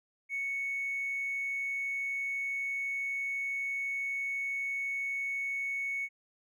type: tone with hard clipping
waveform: sine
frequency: 2217 Hz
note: C#7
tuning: in tune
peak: -32 dBFS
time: 0.29-6.09 s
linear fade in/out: 50 ms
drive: 1 dB
effects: none

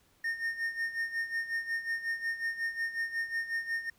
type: tone with tremolo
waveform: triangle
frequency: 1831 Hz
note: A#6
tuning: 32 cents flat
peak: -27 dBFS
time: 0.24-3.9 s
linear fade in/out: 5 ms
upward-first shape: sine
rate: 5.5 Hz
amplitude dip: 75%
effects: pink hiss -67 dBFS RMS until 3.98 s

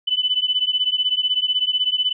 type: beating tone pair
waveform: sine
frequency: 2992 / 3008 Hz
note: F#7 / F#7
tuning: +19 / +28 cents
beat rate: 16 Hz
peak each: -21 / -20 dBFS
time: 0.07-2.13 s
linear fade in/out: 10 ms
effects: none

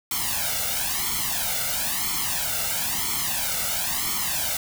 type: noise with flanger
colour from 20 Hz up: white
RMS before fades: -26 dBFS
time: 0.11-4.57 s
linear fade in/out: 2 ms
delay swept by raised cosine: 0.92 to 1.43 ms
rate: 1 Hz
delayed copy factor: +0.95
effects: none

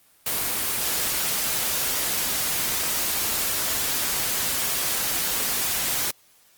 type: noise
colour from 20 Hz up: white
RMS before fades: -25 dBFS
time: 0.26-6.11 s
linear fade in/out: 5 ms
effects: white hiss -58 dBFS RMS until 6.57 s + Opus 24 kbps

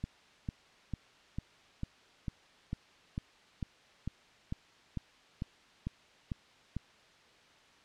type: click train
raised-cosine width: 5 ms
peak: -23 dBFS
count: 16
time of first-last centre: 0.04-6.766 s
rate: 2.23 Hz
effects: white hiss -61 dBFS RMS until 7.84 s + low-pass 4000 Hz 12 dB/octave

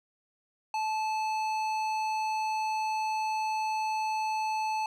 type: tone with tanh clipping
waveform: triangle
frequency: 870 Hz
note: A5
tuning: 20 cents flat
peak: -30 dBFS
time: 0.74-4.86 s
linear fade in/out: 2 ms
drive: 18 dB
effects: none

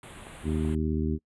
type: band-stop noise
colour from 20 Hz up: pink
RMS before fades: -45 dBFS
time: 0.03-0.75 s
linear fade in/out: 2 ms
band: 3700 to 7900 Hz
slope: 48 dB/octave
type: clicks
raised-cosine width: 1 ms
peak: -31 dBFS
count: 3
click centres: 0.269 / 0.651 / 0.692 s
type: harmonic tone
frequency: 77.78 Hz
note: D#2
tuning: in tune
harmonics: 1 / 2 / 3 / 4 / 5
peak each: -29 / -32 / -30 / -34 / -35 dBFS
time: 0.43-1.19 s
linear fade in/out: 50 ms
effects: noise-tail reverb RT60 0.1 s tail -26 dB re dry + resampled to 24000 Hz

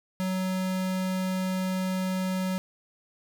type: tone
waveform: square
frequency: 186.6 Hz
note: F#3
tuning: 15 cents sharp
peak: -27 dBFS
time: 0.2-2.58 s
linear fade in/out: 0 ms
effects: none

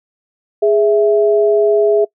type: tone pair together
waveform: sine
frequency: 415.3 / 658.2 Hz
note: G#4 / E5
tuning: 0 / -3 cents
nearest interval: minor sixth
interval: 797 cents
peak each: -10 / -14 dBFS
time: 0.62-2.05 s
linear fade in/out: 10 ms
effects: noise-tail reverb RT60 0.1 s tail -24 dB re dry

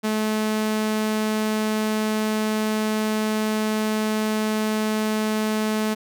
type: tone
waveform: sawtooth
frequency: 215.9 Hz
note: A3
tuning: 33 cents flat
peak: -17 dBFS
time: 0.03-5.95 s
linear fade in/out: 20 ms
effects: none

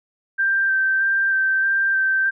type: tone with vibrato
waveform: sine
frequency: 1568 Hz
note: G6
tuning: in tune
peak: -16 dBFS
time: 0.38-2.31 s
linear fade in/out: 20 ms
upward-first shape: square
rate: 1.6 Hz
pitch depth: 13 cents each way
effects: none

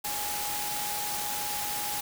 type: tone in noise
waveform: sine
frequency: 830 Hz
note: G#5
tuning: 1 cent flat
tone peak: -36 dBFS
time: 0.04-2.01 s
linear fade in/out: 10 ms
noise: white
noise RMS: -33 dBFS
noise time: 0.04-2.01 s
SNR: -6 dB
effects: none

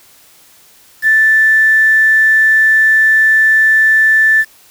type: tone with quantisation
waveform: sine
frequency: 1760 Hz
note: A6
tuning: in tune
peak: -6 dBFS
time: 1.02-4.45 s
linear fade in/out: 50 ms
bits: 5
effects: white hiss -45 dBFS RMS until 4.7 s

